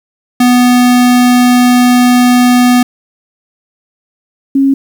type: tone pair in turn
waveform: square / sine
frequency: 246.9 / 272.8 Hz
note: B3 / C#4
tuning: 0 / -28 cents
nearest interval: major second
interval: 172 cents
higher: second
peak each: -5 dBFS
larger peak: neither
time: 0.4-2.83 / 4.55-4.74 s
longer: first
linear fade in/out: 5 ms
effects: 7-bit